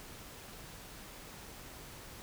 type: silence
effects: pink hiss -50 dBFS RMS until 2.22 s